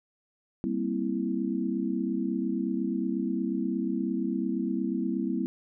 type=chord; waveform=sine; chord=C dominant seventh; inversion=second; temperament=equal; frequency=196 / 233.1 / 261.6 / 329.6 Hz; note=G3 / Bb3 / C4 / E4; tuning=0 / 0 / 0 / 0 cents; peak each=-32 dBFS; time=0.64-5.46 s; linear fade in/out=0 ms; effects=none